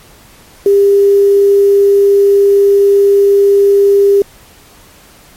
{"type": "tone with quantisation", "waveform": "sine", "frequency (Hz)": 400, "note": "G4", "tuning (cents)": 35, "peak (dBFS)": -4, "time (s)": [0.66, 4.22], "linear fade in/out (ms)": 2, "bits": 5, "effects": ["pink hiss -41 dBFS RMS until 5.36 s", "MP3 64 kbps"]}